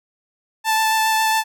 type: tone with vibrato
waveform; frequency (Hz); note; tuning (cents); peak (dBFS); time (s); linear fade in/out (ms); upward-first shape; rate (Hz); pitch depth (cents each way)
sawtooth; 880; A5; 0; -12; 0.64-1.44; 50; sine; 7.3; 10
effects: none